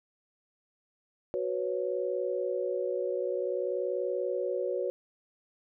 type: chord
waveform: sine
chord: F# suspended fourth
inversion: none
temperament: equal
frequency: 370 / 493.9 / 554.4 Hz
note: F#4 / B4 / C#5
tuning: 0 / 0 / 0 cents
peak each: -33 dBFS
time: 1.34-4.9 s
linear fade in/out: 0 ms
effects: none